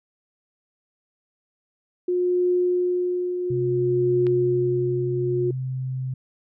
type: tone with tremolo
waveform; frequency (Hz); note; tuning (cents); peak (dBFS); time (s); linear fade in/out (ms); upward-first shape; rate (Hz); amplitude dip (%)
sine; 358.8; F4; +47; -17; 2.08-5.51; 5; triangle; 0.58; 55
type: tone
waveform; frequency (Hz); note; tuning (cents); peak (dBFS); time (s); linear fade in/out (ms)
sine; 129.9; C3; -12; -25; 3.5-6.14; 5
type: click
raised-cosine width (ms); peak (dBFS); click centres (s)
0.3; -22; 4.268
effects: none